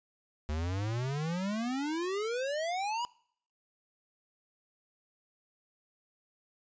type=exponential sweep; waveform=square; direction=up; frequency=73.42 to 987.8 Hz; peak=-32 dBFS; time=0.49-3.05 s; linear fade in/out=0 ms; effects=noise-tail reverb RT60 0.6 s tail -23 dB re dry + resampled to 16000 Hz